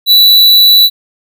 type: tone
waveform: square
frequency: 3951 Hz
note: B7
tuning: in tune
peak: -3 dBFS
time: 0.06-0.9 s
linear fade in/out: 50 ms
effects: none